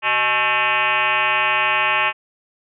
sine tone with frequency modulation, 1804 Hz, A6, 43 cents sharp, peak -15 dBFS, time 0.02-2.13 s, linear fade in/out 50 ms, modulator 237 Hz, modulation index 4.4, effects none

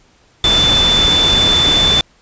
sine tone in noise, 3515 Hz, A7, 2 cents flat, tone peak -10 dBFS, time 0.44-2.01 s, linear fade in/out 2 ms, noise pink, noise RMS -17 dBFS, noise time 0.44-2.01 s, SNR +4 dB, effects pink hiss -52 dBFS RMS until 2.21 s + resampled to 16000 Hz

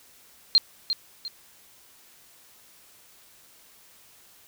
sine tone with echo, 4186 Hz, C8, in tune, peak -13 dBFS, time 0.55-0.58 s, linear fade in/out 0 ms, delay 350 ms, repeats 2, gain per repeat -9 dB, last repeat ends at 1.28 s, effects white hiss -55 dBFS RMS until 4.47 s

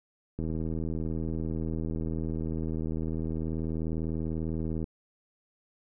click train, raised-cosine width 3 ms, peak -21 dBFS, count 358, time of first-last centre 0.39-4.841 s, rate 80.2 Hz, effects none

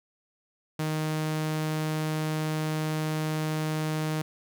sawtooth tone, 155.56 Hz, D#3, in tune, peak -23 dBFS, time 0.79-4.22 s, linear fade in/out 5 ms, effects none

